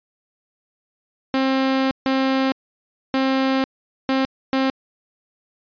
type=tone bursts at uneven times; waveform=sawtooth; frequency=265.8 Hz; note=C4; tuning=27 cents sharp; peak=-13 dBFS; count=5; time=1.34-1.91 / 2.06-2.52 / 3.14-3.64 / 4.09-4.25 / 4.53-4.7 s; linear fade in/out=0 ms; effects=resampled to 11025 Hz